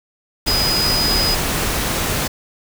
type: tone in noise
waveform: sine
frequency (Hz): 4976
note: D#8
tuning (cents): -1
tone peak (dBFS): -17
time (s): 0.47-1.35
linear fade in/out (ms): 10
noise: pink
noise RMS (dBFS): -20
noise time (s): 0.46-2.28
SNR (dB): 0
effects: none